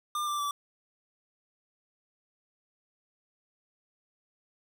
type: tone with pitch steps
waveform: square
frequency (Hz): 1199 / 1178.4 / 1158.2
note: D6 / D6 / D6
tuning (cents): +36 / +6 / -24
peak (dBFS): -30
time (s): 0.15-0.51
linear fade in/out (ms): 2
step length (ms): 120
effects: none